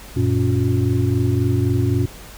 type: tone cluster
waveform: sine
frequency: 94.3 / 118.1 / 280.4 / 359.1 Hz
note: F#2 / A#2 / C#4 / F4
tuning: +33 / +23 / +20 / +48 cents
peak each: -20 / -18 / -23 / -25 dBFS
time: 0.16-2.06 s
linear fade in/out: 10 ms
effects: added 50 Hz sine -40 dBFS peak until 2.37 s + pink hiss -40 dBFS RMS until 2.37 s